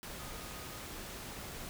sine tone in noise, 1243 Hz, D#6, 2 cents flat, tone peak -55 dBFS, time 0.19-0.8 s, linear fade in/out 0 ms, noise pink, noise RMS -45 dBFS, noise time 0.03-1.69 s, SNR -13 dB, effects none

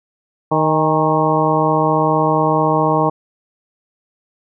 harmonic tone with a mistuned harmonic, 155.56 Hz, D#3, in tune, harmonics 1 / 2 / 3 / 4 / 5 / 6 / 7, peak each -20 / -20 / -20 / -20 / -20 / -20 / -20 dBFS, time 0.51-3.1 s, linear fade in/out 10 ms, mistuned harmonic 5, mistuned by +56 cents, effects none

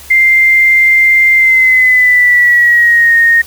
sine tone with pitch glide, 2094 to 1854.8 Hz, C7 to A#6, +1 to -9 cents, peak -4 dBFS, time 0.1-3.42 s, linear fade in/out 10 ms, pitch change -210 cents, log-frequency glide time 1.35-3.15 s, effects added 69 Hz sine -38 dBFS peak until 3.46 s + white hiss -34 dBFS RMS until 3.46 s

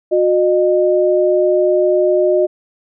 sine tone pair together, 363.6 / 611.5 Hz, F#4 / D#5, -30 / -30 cents, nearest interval major sixth, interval 900 cents, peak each -13 dBFS, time 0.11-2.47 s, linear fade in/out 20 ms, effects none

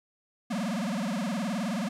square tone with vibrato, 210 Hz, G#3, 19 cents sharp, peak -29 dBFS, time 0.5-1.89 s, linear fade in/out 10 ms, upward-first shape sine, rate 19 Hz, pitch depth 270 cents each way, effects low-pass 10000 Hz 12 dB/octave + 11-bit

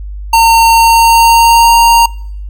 square tone with pitch glide, 913 to 928.4 Hz, A#5 to A#5, -36 to -7 cents, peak -4 dBFS, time 0.33-2.06 s, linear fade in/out 5 ms, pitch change +29 cents, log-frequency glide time 0.69-1.74 s, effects noise-tail reverb RT60 0.7 s tail -24 dB re dry + added 50 Hz sine -20 dBFS peak until 2.49 s

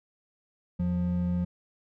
triangle tone pair together, 83.6 / 177.14 Hz, E2 / F3, +25 / +25 cents, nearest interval octave + minor second, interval 1300 cents, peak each -30 / -24 dBFS, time 0.79-1.45 s, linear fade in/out 10 ms, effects none

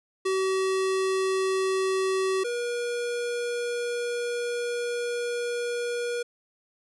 square tone pair in turn, 380.4 / 479.7 Hz, F#4 / A#4, +48 / +50 cents, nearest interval major third, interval 402 cents, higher second, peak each -24 / -28 dBFS, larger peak first, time 0.25-2.44 / 2.44-6.23 s, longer second, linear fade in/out 10 ms, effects resampled to 24000 Hz

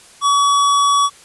square tone, 1135 Hz, C#6, 41 cents sharp, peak -12 dBFS, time 0.21-1.1 s, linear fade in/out 50 ms, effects white hiss -44 dBFS RMS until 1.24 s + resampled to 24000 Hz

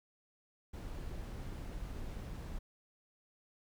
brown noise, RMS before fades -43 dBFS, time 0.73-2.59 s, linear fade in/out 10 ms, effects none

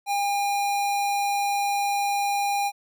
square tone, 807 Hz, G#5, 50 cents flat, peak -23 dBFS, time 0.06-2.72 s, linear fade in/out 50 ms, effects none

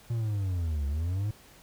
triangle linear two-way sweep, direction down then up, 119.3 to 68.3 to 108.6 Hz, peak -25 dBFS, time 0.1-1.31 s, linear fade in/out 5 ms, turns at 0.87 s, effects pink hiss -55 dBFS RMS until 1.62 s

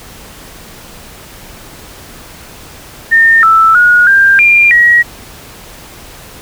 sine tone with pitch steps, 1819 / 1321 / 1447 / 1591 / 2395 / 1905 Hz, A#6 / E6 / F#6 / G6 / D7 / A#6, -43 / +3 / -39 / +25 / +33 / +37 cents, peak -3 dBFS, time 3.11-5.03 s, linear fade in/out 20 ms, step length 320 ms, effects pink hiss -33 dBFS RMS until 6.41 s

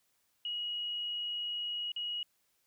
sine tone with dropouts, 2900 Hz, F#7, 35 cents flat, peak -34 dBFS, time 0.45-2.23 s, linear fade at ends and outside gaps 2 ms, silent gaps 1.919-1.962 s, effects white hiss -75 dBFS RMS until 2.66 s

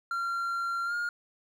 triangle tone with pitch glide, 1377 to 1419.8 Hz, F6 to F6, -25 to +28 cents, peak -27 dBFS, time 0.11-1.09 s, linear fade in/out 2 ms, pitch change +53 cents, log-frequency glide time 0.85-0.94 s, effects none

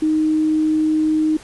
sine tone, 311.1 Hz, D#4, in tune, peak -14 dBFS, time 0.02-1.37 s, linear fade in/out 5 ms, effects pink hiss -42 dBFS RMS until 1.43 s + resampled to 24000 Hz

